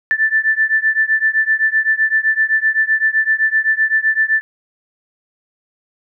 sine beating tone pair, 1760 / 1767.8 Hz, A6 / A6, 0 / +8 cents, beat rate 7.8 Hz, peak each -15 / -16 dBFS, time 0.11-4.41 s, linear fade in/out 0 ms, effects none

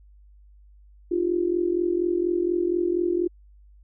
sine tone with amplitude modulation, 349.6 Hz, F4, 2 cents sharp, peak -17 dBFS, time 1.11-3.28 s, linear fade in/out 10 ms, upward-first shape sine, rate 44.2 Hz, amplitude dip 80%, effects added 50 Hz sine -49 dBFS peak until 3.83 s

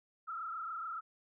sine tone with frequency modulation, 1318.5 Hz, E6, in tune, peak -38 dBFS, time 0.27-1.01 s, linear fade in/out 20 ms, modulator 27 Hz, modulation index 2.3, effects none

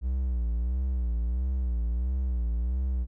triangle tone with vibrato, 61 Hz, B1, 21 cents flat, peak -23 dBFS, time 0.01-3.07 s, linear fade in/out 50 ms, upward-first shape sine, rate 1.5 Hz, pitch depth 110 cents each way, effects none

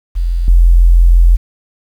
sine tone with level steps, 42.92 Hz, F1, 29 cents flat, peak -11 / -3 dBFS, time 0.15-1.37 s, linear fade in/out 20 ms, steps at 0.48 s, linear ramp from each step 2 ms, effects 7-bit

